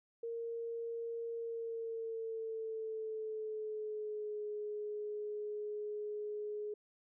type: tone with pitch glide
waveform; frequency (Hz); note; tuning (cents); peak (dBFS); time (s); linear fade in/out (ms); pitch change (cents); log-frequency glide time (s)
sine; 462.9 to 419.6; A#4 to G#4; -12 to +18; -38; 0.23-6.74; 5; -170; 1.34-4.45
effects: none